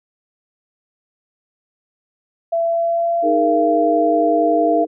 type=tone with pitch glide; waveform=sine; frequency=670 to 681.7 Hz; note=E5 to F5; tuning=+28 to -42 cents; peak=-15 dBFS; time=2.52-4.85 s; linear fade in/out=10 ms; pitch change=+30 cents; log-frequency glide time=2.62-3.2 s
type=chord; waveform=sine; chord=D# suspended fourth; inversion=none; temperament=equal; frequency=311.1 / 415.3 / 466.2 Hz; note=D#4 / G#4 / A#4; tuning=0 / 0 / 0 cents; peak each=-18 / -23 / -20 dBFS; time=3.22-4.87 s; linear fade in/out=50 ms
effects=none